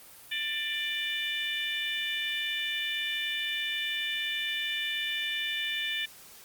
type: harmonic tone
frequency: 592 Hz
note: D5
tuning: 14 cents sharp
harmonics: 3 / 4 / 5 / 6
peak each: -35 / -35 / -35 / -35 dBFS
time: 0.31-6.06 s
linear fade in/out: 10 ms
effects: white hiss -51 dBFS RMS until 6.44 s + Opus 32 kbps